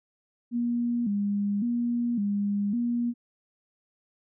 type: tone with vibrato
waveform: sine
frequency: 220 Hz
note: A3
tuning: in tune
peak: -24 dBFS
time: 0.51-3.14 s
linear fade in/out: 50 ms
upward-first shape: square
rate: 0.9 Hz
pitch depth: 140 cents each way
effects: none